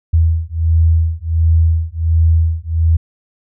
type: beating tone pair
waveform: sine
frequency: 81 / 82.4 Hz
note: E2 / E2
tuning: -30 / 0 cents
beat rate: 1.4 Hz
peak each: -13 dBFS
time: 0.13-2.97 s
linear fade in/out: 10 ms
effects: none